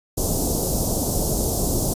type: band-stop noise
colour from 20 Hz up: pink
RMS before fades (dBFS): -22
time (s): 0.17-1.94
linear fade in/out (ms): 10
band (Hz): 710 to 5700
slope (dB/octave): 24
effects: resampled to 32000 Hz